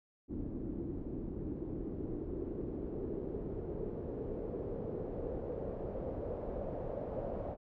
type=noise with low-pass filter sweep; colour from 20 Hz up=pink; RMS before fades=-40 dBFS; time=0.28-7.57 s; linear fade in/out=50 ms; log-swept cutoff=300 to 600 Hz; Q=3.5; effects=none